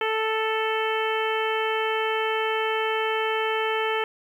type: harmonic tone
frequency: 440 Hz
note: A4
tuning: in tune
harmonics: 1 / 2 / 3 / 4 / 5 / 6 / 7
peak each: -26 / -29 / -31 / -32 / -33 / -34 / -34 dBFS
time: 0.01-4.04 s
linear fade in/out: 2 ms
effects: 9-bit